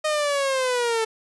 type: linear sweep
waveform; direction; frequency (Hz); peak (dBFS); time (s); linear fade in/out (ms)
sawtooth; down; 621 to 440; -17; 0.04-1.05; 10
effects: resampled to 24000 Hz